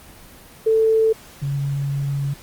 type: tone pair in turn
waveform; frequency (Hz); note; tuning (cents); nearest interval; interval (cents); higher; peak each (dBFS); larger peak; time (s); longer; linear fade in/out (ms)
sine; 443.3 / 140.03; A4 / C#3; +13 / +18; octave + minor sixth; 1995; first; -13 / -20; first; 0.66-1.13 / 1.42-2.34; second; 10
effects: pink hiss -44 dBFS RMS until 2.42 s + Opus 24 kbps